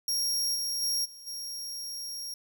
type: tone with level steps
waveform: sawtooth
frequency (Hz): 5588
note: F8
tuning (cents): 0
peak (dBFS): -24 / -27 / -24 / -43 / -33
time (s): 0.08-2.34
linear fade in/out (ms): 2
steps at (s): 0.54 / 0.81 / 1.04 / 1.26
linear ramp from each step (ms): 20
effects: 11-bit